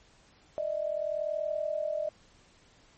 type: tone pair together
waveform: sine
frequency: 600 / 640.7 Hz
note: D5 / E5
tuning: +37 / -49 cents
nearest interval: minor second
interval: 114 cents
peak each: -31 / -33 dBFS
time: 0.58-2.09 s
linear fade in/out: 0 ms
effects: pink hiss -61 dBFS RMS until 2.97 s + MP3 32 kbps